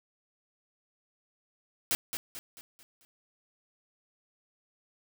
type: noise with echo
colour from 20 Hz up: white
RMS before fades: -28 dBFS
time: 1.91-1.95 s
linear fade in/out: 0 ms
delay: 220 ms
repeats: 5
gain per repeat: -7 dB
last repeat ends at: 3.05 s
effects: none